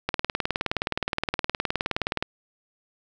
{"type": "click train", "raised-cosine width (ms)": 0.3, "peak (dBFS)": -8, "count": 42, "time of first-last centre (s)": [0.09, 2.225], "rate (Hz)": 19.2, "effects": []}